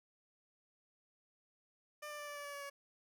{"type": "tone with pitch steps", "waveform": "15% pulse", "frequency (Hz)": [598, 592.8, 587.7, 582.7, 577.6, 572.6, 567.7, 562.8], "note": ["D5", "D5", "D5", "D5", "D5", "D5", "C#5", "C#5"], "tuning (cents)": [31, 16, 1, -14, -29, -44, 41, 26], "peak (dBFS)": -38, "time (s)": [2.02, 2.7], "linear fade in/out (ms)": 10, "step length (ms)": 85, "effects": []}